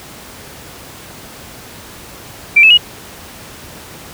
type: tone with pitch steps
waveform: sine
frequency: 2349 / 2606 / 2892 Hz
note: D7 / E7 / F#7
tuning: 0 / -20 / -40 cents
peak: -3 dBFS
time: 2.56-2.776 s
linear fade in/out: 10 ms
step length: 72 ms
effects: pink hiss -34 dBFS RMS until 4.13 s + high-pass 60 Hz 12 dB/octave